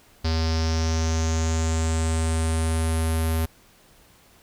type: tone with low-pass filter sweep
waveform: square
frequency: 80.8 Hz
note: E2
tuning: 34 cents flat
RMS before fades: -23 dBFS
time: 0.24-3.46 s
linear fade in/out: 10 ms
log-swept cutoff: 4800 to 12000 Hz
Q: 5.6
effects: pink hiss -55 dBFS RMS until 4.42 s